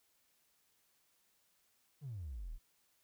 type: exponential sweep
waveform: triangle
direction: down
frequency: 155.56 to 30.87 Hz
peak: -38 dBFS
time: 2.01-2.59 s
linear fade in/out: 50 ms
effects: tanh soft clip ceiling -39 dBFS + white hiss -75 dBFS RMS until 3.03 s